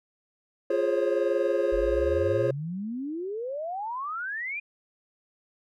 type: chord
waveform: triangle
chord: Db major seventh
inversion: first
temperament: equal with one note detuned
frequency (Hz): 349.2 / 415.3 / 533.3 / 554.4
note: F4 / Ab4 / C5 / Db5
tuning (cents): 0 / 0 / +33 / 0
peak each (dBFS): -27 / -26 / -25 / -28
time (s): 0.7-2.51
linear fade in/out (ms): 5
type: exponential sweep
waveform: sine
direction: up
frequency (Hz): 43.73 to 2469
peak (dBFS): -30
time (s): 1.72-4.6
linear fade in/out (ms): 10
effects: none